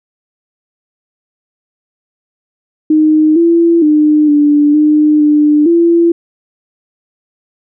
sine tone with pitch steps, 309.3 / 336.9 / 302.5 / 293.5 / 302.4 / 298.4 / 338.6 Hz, D#4 / E4 / D#4 / D4 / D#4 / D4 / E4, -10 / +38 / -49 / -1 / -49 / +28 / +46 cents, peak -5 dBFS, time 2.9-6.12 s, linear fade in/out 5 ms, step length 460 ms, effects none

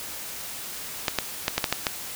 clicks, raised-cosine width 0.2 ms, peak -4 dBFS, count 7, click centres 1.082 / 1.187 / 1.481 / 1.58 / 1.642 / 1.726 / 1.868 s, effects white hiss -36 dBFS RMS until 2.15 s

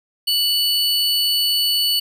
square tone pair together, 2960 / 4456 Hz, F#7 / C#8, 0 / +8 cents, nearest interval perfect fifth, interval 708 cents, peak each -20 / -19 dBFS, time 0.27-2 s, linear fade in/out 10 ms, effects none

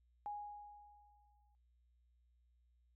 sine tone with exponential decay, 827 Hz, G#5, 8 cents flat, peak -40 dBFS, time 0.26-1.55 s, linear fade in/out 0 ms, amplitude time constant 280 ms, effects noise-tail reverb RT60 0.2 s tail -21 dB re dry + added 60 Hz sine -70 dBFS peak until 2.95 s

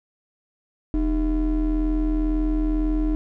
triangle ring-modulated tone, 174 Hz, F3, 6 cents flat, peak -14 dBFS, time 0.94-3.15 s, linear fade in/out 0 ms, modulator 133 Hz, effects none

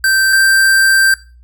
square tone pair in turn, 1560 / 1569 Hz, G6 / G6, -9 / +1 cents, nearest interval unison, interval 10 cents, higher second, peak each -10 / -8 dBFS, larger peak second, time 0.04-0.33 / 0.33-1.14 s, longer second, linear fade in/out 2 ms, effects noise-tail reverb RT60 0.3 s tail -18 dB re dry + added 60 Hz sine -39 dBFS peak until 1.43 s

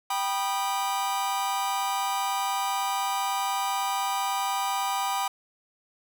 45% pulse chord, G augmented, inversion none, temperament just, 784 / 980 / 1225 Hz, G5 / B5 / D#6, 0 / -14 / -27 cents, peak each -29 / -30 / -33 dBFS, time 0.1-5.28 s, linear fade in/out 5 ms, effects none

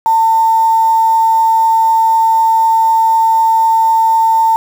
sine tone with quantisation, 898 Hz, A5, 35 cents sharp, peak -7 dBFS, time 0.06-4.56 s, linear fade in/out 0 ms, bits 5, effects none

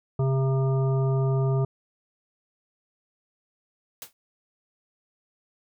harmonic tone, 133.6 Hz, C3, 36 cents sharp, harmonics 1 / 3 / 5 / 7 / 9, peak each -21 / -29 / -35 / -41 / -40 dBFS, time 0.19-1.65 s, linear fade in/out 5 ms
white noise with exponential decay, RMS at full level -34 dBFS, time 4.02-4.13 s, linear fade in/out 1 ms, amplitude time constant 23 ms
effects none

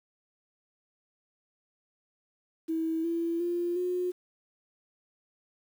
sine tone with pitch steps, 323.9 / 335.5 / 347.5 / 360 Hz, E4 / E4 / F4 / F#4, -30 / +31 / -9 / -47 cents, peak -27 dBFS, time 2.68-4.12 s, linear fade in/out 20 ms, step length 360 ms, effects 9-bit

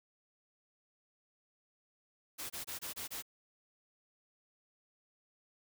white noise bursts, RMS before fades -42 dBFS, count 6, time 2.38-3.225 s, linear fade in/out 20 ms, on 120 ms, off 25 ms, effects none

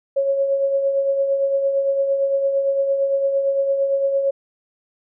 sine tone with tremolo, 550 Hz, C#5, 14 cents flat, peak -14 dBFS, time 0.16-4.31 s, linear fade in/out 10 ms, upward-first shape triangle, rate 8.8 Hz, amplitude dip 50%, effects none

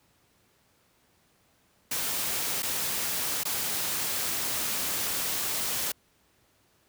white noise with dropouts, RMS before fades -30 dBFS, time 1.91-5.92 s, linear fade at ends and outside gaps 5 ms, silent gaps 2.623-2.629 / 3.435-3.452 s, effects pink hiss -66 dBFS RMS until 6.88 s + high-pass 60 Hz 12 dB/octave

